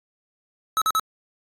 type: tone bursts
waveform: square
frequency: 1294 Hz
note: E6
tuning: 32 cents flat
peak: -19 dBFS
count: 3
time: 0.77-0.996 s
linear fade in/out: 0 ms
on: 46 ms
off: 44 ms
effects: AAC 48 kbps